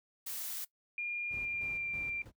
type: noise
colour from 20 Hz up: blue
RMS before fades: -40 dBFS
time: 0.26-0.65 s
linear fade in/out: 10 ms
type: tone with pitch glide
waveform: sine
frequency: 2412 to 2369 Hz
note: D7 to D7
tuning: +46 to +14 cents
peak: -34 dBFS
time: 0.98-2.22 s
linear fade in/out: 2 ms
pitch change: -32 cents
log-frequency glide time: 1.3-1.91 s
type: noise with tremolo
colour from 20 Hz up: brown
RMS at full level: -46 dBFS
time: 1.29-2.32 s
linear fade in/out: 50 ms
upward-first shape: square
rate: 3.1 Hz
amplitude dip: 65%
effects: noise-tail reverb RT60 0.1 s tail -20 dB re dry + high-pass 60 Hz 12 dB/octave